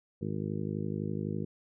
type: harmonic tone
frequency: 51.91 Hz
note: G#1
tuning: in tune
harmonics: 2 / 3 / 4 / 5 / 6 / 7 / 8 / 9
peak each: -39 / -36 / -37 / -44 / -42 / -41 / -46 / -45 dBFS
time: 0.21-1.45 s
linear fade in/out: 10 ms
effects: none